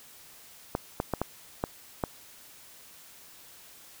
clicks, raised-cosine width 1 ms, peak -13 dBFS, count 6, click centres 0.751 / 1.001 / 1.137 / 1.216 / 1.639 / 2.038 s, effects white hiss -52 dBFS RMS until 4 s

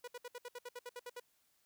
sawtooth tone bursts, 488.3 Hz, B4, 20 cents flat, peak -40 dBFS, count 12, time 0.04-1.199 s, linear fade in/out 5 ms, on 37 ms, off 65 ms, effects white hiss -75 dBFS RMS until 1.65 s

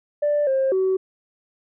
sine tone with pitch steps, 588 / 533 / 377.9 Hz, D5 / C5 / F#4, +2 / +32 / +37 cents, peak -16 dBFS, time 0.22-0.97 s, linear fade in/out 10 ms, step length 250 ms, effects tanh soft clip ceiling -14 dBFS

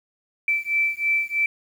sine beating tone pair, 2326 / 2329.1 Hz, D7 / D7, -17 / -15 cents, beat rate 3.1 Hz, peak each -23 dBFS, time 0.48-1.46 s, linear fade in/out 2 ms, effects 8-bit

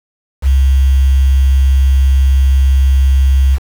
sine tone with quantisation, 67 Hz, C2, 42 cents sharp, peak -6 dBFS, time 0.42-3.59 s, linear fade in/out 50 ms, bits 5, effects none

